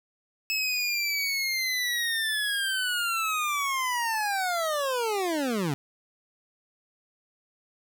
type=linear sweep; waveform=25% pulse; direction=down; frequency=2600 to 130.81 Hz; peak=-22 dBFS; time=0.5-5.74 s; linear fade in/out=0 ms; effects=none